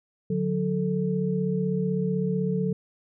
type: tone cluster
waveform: sine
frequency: 146.4 / 182.3 / 439.8 Hz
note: D3 / F#3 / A4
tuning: -5 / -25 / -1 cents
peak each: -30 / -25 / -29 dBFS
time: 0.3-2.73 s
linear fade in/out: 5 ms
effects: none